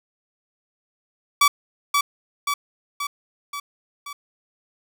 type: tone with echo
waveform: sawtooth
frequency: 1146 Hz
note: D6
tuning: 43 cents flat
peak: -9 dBFS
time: 1.41-1.48 s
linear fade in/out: 5 ms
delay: 530 ms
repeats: 5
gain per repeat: -4 dB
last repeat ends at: 4.13 s
effects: none